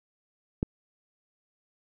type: click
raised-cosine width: 3 ms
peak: -13 dBFS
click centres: 0.629 s
effects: none